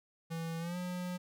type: tone with pitch glide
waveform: square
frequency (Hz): 164.81 to 179.73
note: E3 to F3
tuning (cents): 0 to +50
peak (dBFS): -37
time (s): 0.3-1.18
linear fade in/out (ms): 20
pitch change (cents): +150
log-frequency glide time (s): 0.59-0.77
effects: none